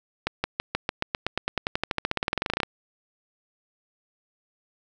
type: accelerating click train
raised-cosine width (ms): 0.3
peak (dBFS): -8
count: 30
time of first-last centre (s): 0.27-2.632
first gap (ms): 170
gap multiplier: 0.94
effects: none